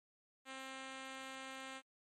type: tone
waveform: 5% pulse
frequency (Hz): 265.2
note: C4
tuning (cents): +23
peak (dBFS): -35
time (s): 0.45-1.82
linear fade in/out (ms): 50
effects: low-pass 9000 Hz 12 dB/octave + MP3 64 kbps